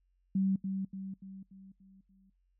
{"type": "tone with echo", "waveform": "sine", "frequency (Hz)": 192.3, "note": "G3", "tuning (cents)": -33, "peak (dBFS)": -26, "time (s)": [0.35, 0.56], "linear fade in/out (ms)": 5, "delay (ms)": 290, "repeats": 6, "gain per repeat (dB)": -6, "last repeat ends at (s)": 2.3, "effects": ["noise-tail reverb RT60 0.2 s tail -25 dB re dry", "added 45 Hz sine -70 dBFS peak until 2.59 s"]}